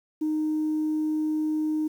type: tone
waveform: sine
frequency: 308.9 Hz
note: D#4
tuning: 12 cents flat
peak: -22 dBFS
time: 0.21-1.88 s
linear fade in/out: 10 ms
effects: tanh soft clip ceiling -20 dBFS + 9-bit